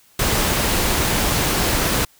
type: noise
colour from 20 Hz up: pink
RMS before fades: -19 dBFS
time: 0.19-2.05 s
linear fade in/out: 5 ms
effects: white hiss -54 dBFS RMS until 2.19 s